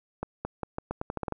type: accelerating click train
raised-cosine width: 1 ms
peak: -17 dBFS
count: 11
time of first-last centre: 0.23-1.323 s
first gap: 220 ms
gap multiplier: 0.83
effects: none